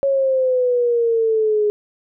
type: exponential sweep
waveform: sine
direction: down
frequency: 554.4 to 415.3 Hz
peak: -14 dBFS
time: 0.03-1.7 s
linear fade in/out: 0 ms
effects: none